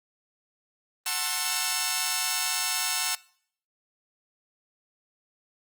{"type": "chord", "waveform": "5% pulse", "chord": "F# half-diminished seventh", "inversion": "none", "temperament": "just", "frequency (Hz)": [740, 888, 1065.6, 1332], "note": ["F#5", "A5", "C6", "E6"], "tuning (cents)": [0, 16, 31, 18], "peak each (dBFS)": -21, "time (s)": [1.06, 3.15], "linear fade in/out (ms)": 2, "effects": ["noise-tail reverb RT60 0.6 s tail -22 dB re dry", "Opus 24 kbps"]}